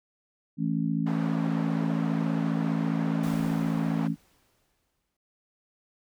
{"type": "harmonic tone", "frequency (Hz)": 54.9, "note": "A1", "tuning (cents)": -3, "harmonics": [3, 4, 5], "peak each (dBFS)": [-28, -29, -30], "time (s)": [0.57, 4.16], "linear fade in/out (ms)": 50}
{"type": "band-pass noise", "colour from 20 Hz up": "white", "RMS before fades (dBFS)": -39, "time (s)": [1.06, 4.08], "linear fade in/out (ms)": 10, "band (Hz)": [260, 970], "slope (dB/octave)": 12}
{"type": "noise with exponential decay", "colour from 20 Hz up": "pink", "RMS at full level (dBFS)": -42, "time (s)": [3.23, 5.17], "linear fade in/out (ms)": 5, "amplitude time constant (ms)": 420}
{"effects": []}